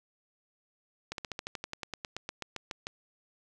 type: slowing click train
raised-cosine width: 0.2 ms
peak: -19 dBFS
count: 18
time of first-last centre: 1.12-2.869 s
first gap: 62 ms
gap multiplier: 1.06
effects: none